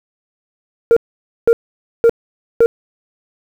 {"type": "tone bursts", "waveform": "sine", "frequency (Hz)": 463.9, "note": "A#4", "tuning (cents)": -8, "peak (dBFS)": -3, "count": 4, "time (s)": [0.91, 2.66], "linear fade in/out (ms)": 0, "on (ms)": 55, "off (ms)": 510, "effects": ["tanh soft clip ceiling -5 dBFS", "7-bit"]}